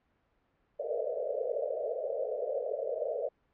white band-pass noise, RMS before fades -34 dBFS, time 0.79-3.29 s, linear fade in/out 10 ms, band 440 to 650 Hz, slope 96 dB/octave, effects pink hiss -73 dBFS RMS until 3.53 s + low-pass 2000 Hz 12 dB/octave

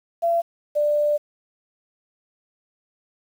sine tone pair in turn, 678 / 591.9 Hz, E5 / D5, +49 / +13 cents, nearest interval major second, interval 236 cents, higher first, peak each -17 dBFS, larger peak neither, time 0.22-0.42 / 0.75-1.18 s, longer second, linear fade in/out 20 ms, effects 8-bit

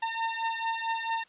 sawtooth beating tone pair, 906 / 910.5 Hz, A#5 / A#5, -50 / -41 cents, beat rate 4.5 Hz, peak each -28 dBFS, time 0.02-1.24 s, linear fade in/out 10 ms, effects white hiss -61 dBFS RMS until 1.28 s + resampled to 8000 Hz

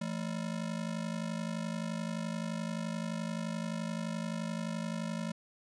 square ring-modulated tone, 196 Hz, G3, in tune, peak -32 dBFS, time 0.01-5.32 s, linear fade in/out 5 ms, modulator 25.8 Hz, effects resampled to 22050 Hz + 12-bit

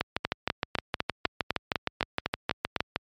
two click trains, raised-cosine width 0.3 ms, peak -9 / -9 dBFS, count 11 / 20, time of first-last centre 0.25-2.763 / 0.01-2.96 s, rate 3.98 / 6.44 Hz, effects high-pass 60 Hz 12 dB/octave + MP3 96 kbps

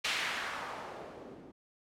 blue noise with low-pass filter sweep, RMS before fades -39 dBFS, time 0.04-1.52 s, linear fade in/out 10 ms, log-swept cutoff 3100 to 270 Hz, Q 1.3, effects none

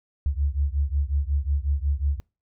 sine beating tone pair, 68.7 / 74.2 Hz, C#2 / D2, -15 / +18 cents, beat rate 5.5 Hz, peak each -24 / -25 dBFS, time 0.26-2.2 s, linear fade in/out 0 ms, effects noise-tail reverb RT60 0.3 s tail -26 dB re dry

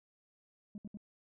sine tone bursts, 205.9 Hz, G#3, 15 cents flat, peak -40 dBFS, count 3, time 0.75-0.972 s, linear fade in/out 2 ms, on 30 ms, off 66 ms, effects tanh soft clip ceiling -40 dBFS

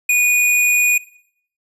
square tone, 2462 Hz, D#7, 19 cents flat, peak -12 dBFS, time 0.09-0.98 s, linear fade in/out 5 ms, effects noise-tail reverb RT60 0.6 s tail -17 dB re dry + resampled to 32000 Hz

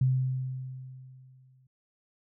sine tone with exponential decay, 129.7 Hz, C3, 15 cents flat, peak -20 dBFS, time 0.01-1.67 s, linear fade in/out 5 ms, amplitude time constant 360 ms, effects none

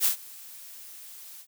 blue noise with ADSR envelope, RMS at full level -21 dBFS, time 0-1.47 s, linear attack 49 ms, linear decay 110 ms, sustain -24 dB, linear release 74 ms, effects none

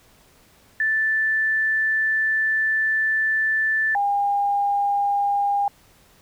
sine tone pair in turn, 1760 / 807.4 Hz, A6 / G#5, 0 / -49 cents, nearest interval octave + minor second, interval 1349 cents, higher first, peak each -18 dBFS, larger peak neither, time 0.8-3.95 / 3.95-5.68 s, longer first, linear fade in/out 2 ms, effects pink hiss -55 dBFS RMS until 6.21 s

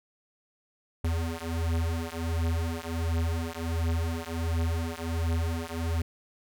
square beating tone pair, 82 / 83.4 Hz, E2 / E2, -9 / +21 cents, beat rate 1.4 Hz, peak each -31 dBFS, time 1.04-6.02 s, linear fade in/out 5 ms, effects none

